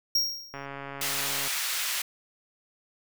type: tone with exponential decay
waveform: square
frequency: 5588 Hz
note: F8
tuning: in tune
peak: -20 dBFS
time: 0.15-0.66 s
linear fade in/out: 5 ms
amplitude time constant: 110 ms
type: click train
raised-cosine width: 0.5 ms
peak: -23 dBFS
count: 131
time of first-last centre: 0.54-1.475 s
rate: 139 Hz
type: high-pass noise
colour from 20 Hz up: pink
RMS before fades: -30 dBFS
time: 1.01-2.02 s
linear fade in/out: 5 ms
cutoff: 1800 Hz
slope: 12 dB/octave
effects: none